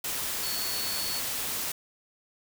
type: tone in noise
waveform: sine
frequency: 4424 Hz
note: C#8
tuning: 4 cents flat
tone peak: -34 dBFS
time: 0.43-1.2 s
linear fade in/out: 5 ms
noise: white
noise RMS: -32 dBFS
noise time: 0.04-1.72 s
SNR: -5 dB
effects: none